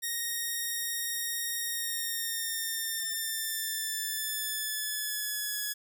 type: tone with pitch glide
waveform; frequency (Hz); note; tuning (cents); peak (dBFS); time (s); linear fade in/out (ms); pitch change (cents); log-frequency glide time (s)
5% pulse; 1864.7 to 1690.3; A#6 to G#6; 0 to +30; -21; 0.02-5.74; 20; -170; 1.67-5.59
effects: none